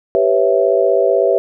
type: chord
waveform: sine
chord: C# half-diminished seventh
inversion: second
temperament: equal with one note detuned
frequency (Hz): 392 / 493.9 / 549.9 / 659.3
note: G4 / B4 / C#5 / E5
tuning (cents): 0 / 0 / -14 / 0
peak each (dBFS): -16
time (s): 0.15-1.38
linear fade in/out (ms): 0
effects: none